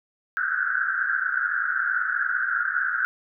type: band-pass noise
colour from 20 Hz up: white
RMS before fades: -25 dBFS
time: 0.37-3.05 s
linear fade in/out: 0 ms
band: 1400 to 1600 Hz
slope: 96 dB/octave
effects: none